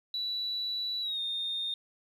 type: tone with pitch glide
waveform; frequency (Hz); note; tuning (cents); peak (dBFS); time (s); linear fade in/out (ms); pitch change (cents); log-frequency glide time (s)
sine; 3944 to 3659; B7 to A#7; -3 to -33; -30; 0.14-1.74; 2; -130; 1.01-1.2
effects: tanh soft clip ceiling -26 dBFS + 11-bit